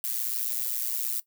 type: noise with amplitude modulation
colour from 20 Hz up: violet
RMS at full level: -26 dBFS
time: 0.04-1.2 s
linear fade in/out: 2 ms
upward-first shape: sine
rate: 119 Hz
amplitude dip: 90%
effects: noise-tail reverb RT60 0.1 s tail -17 dB re dry